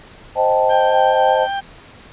sine chord, A half-diminished seventh, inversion first, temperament equal, 523.3 / 622.3 / 784 / 880 Hz, C5 / Eb5 / G5 / A5, 0 / 0 / 0 / 0 cents, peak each -17 / -18 / -19 / -18 dBFS, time 0.35-1.48 s, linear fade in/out 50 ms
35% pulse tone with vibrato, 788 Hz, G5, 9 cents sharp, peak -18 dBFS, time 0.69-1.61 s, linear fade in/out 20 ms, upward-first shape sine, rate 5 Hz, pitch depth 10 cents each way
effects pink hiss -42 dBFS RMS until 2.12 s + resampled to 8000 Hz

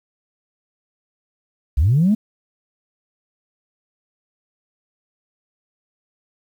sine linear sweep, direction up, 58 to 225.2 Hz, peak -11 dBFS, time 1.77-2.15 s, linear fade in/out 10 ms, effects tanh soft clip ceiling -8 dBFS + 8-bit

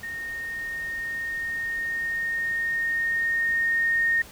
sine tone with level ramp, 1845 Hz, A#6, 18 cents flat, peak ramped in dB -31 to -19 dBFS, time 0.03-4.22 s, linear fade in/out 5 ms, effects pink hiss -46 dBFS RMS until 4.31 s

